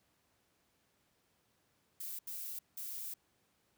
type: noise bursts at uneven times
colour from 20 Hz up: violet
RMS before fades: -43 dBFS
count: 3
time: 2-2.19 / 2.27-2.59 / 2.77-3.14 s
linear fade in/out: 5 ms
effects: pink hiss -75 dBFS RMS until 3.77 s + high-pass 80 Hz 12 dB/octave